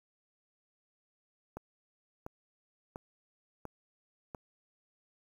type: click train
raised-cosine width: 1 ms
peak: -27 dBFS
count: 5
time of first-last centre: 1.57-4.348 s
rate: 1.44 Hz
effects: 9-bit